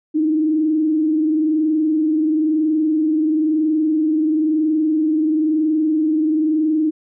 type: tone with frequency modulation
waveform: sine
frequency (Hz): 311.1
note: D#4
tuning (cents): 0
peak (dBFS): -14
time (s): 0.14-6.91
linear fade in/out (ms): 20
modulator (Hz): 21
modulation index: 0.48
effects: none